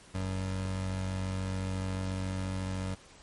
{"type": "tone pair together", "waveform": "25% pulse", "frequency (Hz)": [47.12, 94.1], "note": ["F#1", "F#2"], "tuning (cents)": [32, 30], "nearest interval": "octave", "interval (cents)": 1198, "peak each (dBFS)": [-38, -29], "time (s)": [0.14, 2.95], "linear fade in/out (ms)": 10, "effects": ["pink hiss -55 dBFS RMS until 3.22 s", "MP3 48 kbps"]}